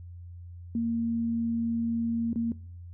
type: tone with dropouts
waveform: sine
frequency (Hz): 230.9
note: A#3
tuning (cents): -16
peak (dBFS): -25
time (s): 0.75-2.52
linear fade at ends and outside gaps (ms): 2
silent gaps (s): 2.331-2.358
effects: noise-tail reverb RT60 0.5 s tail -20 dB re dry + added 87 Hz sine -41 dBFS peak until 2.93 s